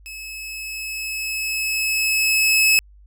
sawtooth tone with level ramp, 2587 Hz, E7, 33 cents flat, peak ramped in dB -30 to -9 dBFS, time 0.06-2.79 s, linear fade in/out 0 ms, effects added 50 Hz sine -45 dBFS peak until 3.06 s

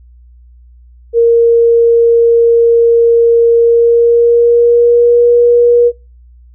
sine tone with pitch glide, 465.8 to 478.1 Hz, A#4 to A#4, -1 to +44 cents, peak -4 dBFS, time 1.13-5.92 s, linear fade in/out 50 ms, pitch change +45 cents, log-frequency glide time 3.56-5.29 s, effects noise-tail reverb RT60 0.3 s tail -26 dB re dry + added 60 Hz sine -37 dBFS peak until 6.54 s

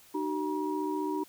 sine tone cluster, 304.4 / 379.6 / 955 Hz, D#4 / F#4 / A#5, -38 / +44 / +42 cents, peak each -32 / -34 / -35 dBFS, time 0.14-1.24 s, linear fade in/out 10 ms, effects white hiss -57 dBFS RMS until 1.28 s

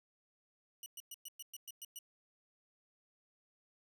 10% pulse tone bursts, 2930 Hz, F#7, 18 cents flat, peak -37 dBFS, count 9, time 0.83-1.989 s, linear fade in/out 2 ms, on 31 ms, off 110 ms, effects none

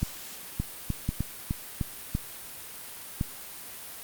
two click trains, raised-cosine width 5 ms, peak -15 / -14 dBFS, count 5 / 4, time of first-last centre 0.6-1.812 / 0.03-3.211 s, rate 3.3 / 0.943 Hz, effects white hiss -42 dBFS RMS until 4.03 s + Opus 48 kbps

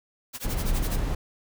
white noise with tremolo, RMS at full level -34 dBFS, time 0.33-1 s, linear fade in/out 20 ms, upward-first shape sine, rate 12 Hz, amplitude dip 95%
brown noise, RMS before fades -26 dBFS, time 0.44-1.15 s, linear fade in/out 5 ms
effects none

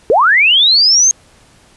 sine linear sweep, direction up, 392 to 6490 Hz, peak -6 dBFS, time 0.1-1.11 s, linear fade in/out 0 ms, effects pink hiss -47 dBFS RMS until 1.76 s + resampled to 24000 Hz

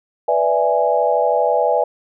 sine chord, E dominant seventh, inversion second, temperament equal, 493.9 / 587.3 / 659.3 / 830.6 Hz, B4 / D5 / E5 / G#5, 0 / 0 / 0 / 0 cents, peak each -19 dBFS, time 0.28-1.84 s, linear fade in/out 5 ms, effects none

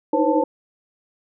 sine tone cluster, 305.7 / 317.9 / 498.6 / 542 / 884 Hz, D#4 / D#4 / B4 / C#5 / A5, -30 / +37 / +16 / -39 / +8 cents, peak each -22 dBFS, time 0.13-0.44 s, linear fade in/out 5 ms, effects none

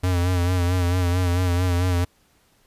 square tone with vibrato, 89.4 Hz, F2, 41 cents sharp, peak -19 dBFS, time 0.03-2.05 s, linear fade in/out 10 ms, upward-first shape sine, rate 4.5 Hz, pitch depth 50 cents each way, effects pink hiss -61 dBFS RMS until 2.66 s + resampled to 32000 Hz

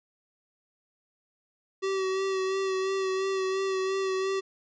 square tone with vibrato, 382.7 Hz, G4, 42 cents flat, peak -27 dBFS, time 1.82-4.41 s, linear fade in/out 20 ms, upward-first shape sine, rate 2.9 Hz, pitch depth 24 cents each way, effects resampled to 16000 Hz

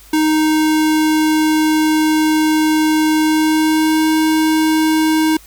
square tone with pitch glide, 311.1 to 314.5 Hz, D#4 to D#4, 0 to +19 cents, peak -12 dBFS, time 0.13-5.37 s, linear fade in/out 5 ms, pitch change +19 cents, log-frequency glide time 3.19-4.08 s, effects added 50 Hz sine -44 dBFS peak until 5.46 s + white hiss -44 dBFS RMS until 5.46 s

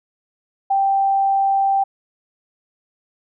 sine tone, 784 Hz, G5, in tune, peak -14 dBFS, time 0.7-1.84 s, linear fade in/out 10 ms, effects none

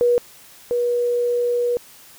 sine tone pair in turn, 483 / 483 Hz, B4 / B4, -39 / -39 cents, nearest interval unison, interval 0 cents, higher neither, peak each -13 / -17 dBFS, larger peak first, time 0.01-0.18 / 0.71-1.77 s, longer second, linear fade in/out 0 ms, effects white hiss -46 dBFS RMS until 2.18 s

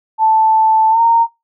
sine tone with pitch glide, 880 to 922.7 Hz, A5 to A#5, 0 to -18 cents, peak -8 dBFS, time 0.18-1.27 s, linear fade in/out 50 ms, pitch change +82 cents, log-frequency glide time 0.9-1 s, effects noise-tail reverb RT60 0.2 s tail -19 dB re dry

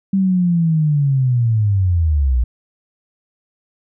sine linear sweep, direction down, 196 to 57.4 Hz, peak -12 dBFS, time 0.13-2.44 s, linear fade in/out 5 ms, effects none

